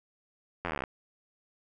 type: slowing click train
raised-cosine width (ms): 0.5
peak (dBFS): -17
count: 15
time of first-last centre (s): 0.65-0.838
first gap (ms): 11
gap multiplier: 1.03
effects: none